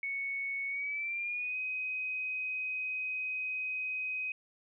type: tone with pitch glide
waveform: sine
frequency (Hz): 2217 to 2517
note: C#7 to D#7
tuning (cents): 0 to +19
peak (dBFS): -33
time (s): 0.03-4.32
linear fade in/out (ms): 2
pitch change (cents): +219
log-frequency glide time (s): 0.68-1.57
effects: none